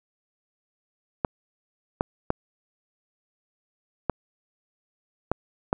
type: clicks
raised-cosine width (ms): 1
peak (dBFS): -8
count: 6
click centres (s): 1.248 / 2.009 / 2.304 / 4.097 / 5.316 / 5.729
effects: none